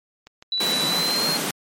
click train, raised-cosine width 0.2 ms, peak -25 dBFS, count 6, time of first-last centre 0.27-1.043 s, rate 6.47 Hz
sine tone with pitch glide, 3951 to 4210 Hz, B7 to C8, 0 to +10 cents, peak -21 dBFS, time 0.52-1.37 s, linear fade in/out 2 ms, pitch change +110 cents, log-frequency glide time 0.88-1.23 s
pink high-pass noise, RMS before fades -26 dBFS, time 0.6-1.51 s, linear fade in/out 5 ms, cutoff 150 Hz, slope 48 dB/octave
effects MP3 64 kbps

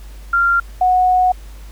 sine tone pair in turn, 1386 / 734.2 Hz, F6 / F#5, -14 / -14 cents, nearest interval major seventh, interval 1100 cents, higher first, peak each -11 / -10 dBFS, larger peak second, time 0.33-0.6 / 0.81-1.32 s, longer second, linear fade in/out 5 ms, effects added 50 Hz sine -32 dBFS peak until 1.71 s + pink hiss -46 dBFS RMS until 1.71 s

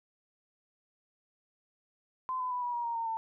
sine tone with pitch steps, 1028 / 1008.6 / 989.5 / 970.9 / 952.5 / 934.5 / 916.9 / 899.6 Hz, C6 / B5 / B5 / B5 / A#5 / A#5 / A#5 / A5, -31 / +36 / +3 / -30 / +37 / +4 / -29 / +38 cents, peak -31 dBFS, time 2.29-3.17 s, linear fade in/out 0 ms, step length 110 ms, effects none

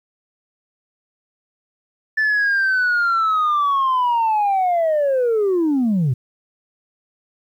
sine linear sweep, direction down, 1760 to 116.54 Hz, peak -13 dBFS, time 2.17-6.14 s, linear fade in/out 10 ms, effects tanh soft clip ceiling -13 dBFS + 9-bit

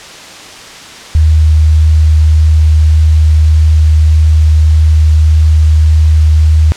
sine tone with vibrato, 77.78 Hz, D#2, in tune, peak -3 dBFS, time 1.15-6.72 s, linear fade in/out 0 ms, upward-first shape triangle, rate 1.7 Hz, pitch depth 8 cents each way, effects white hiss -29 dBFS RMS until 6.76 s + low-pass 6000 Hz 12 dB/octave

